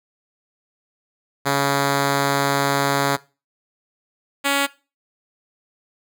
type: tone pair in turn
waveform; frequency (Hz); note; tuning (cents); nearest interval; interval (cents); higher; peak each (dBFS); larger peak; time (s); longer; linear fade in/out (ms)
5% pulse; 140 / 280; C#3 / C#4; +18 / +18; octave; 1200; second; -6; neither; 1.45-3.17 / 4.44-4.67; first; 20
effects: noise-tail reverb RT60 0.3 s tail -19 dB re dry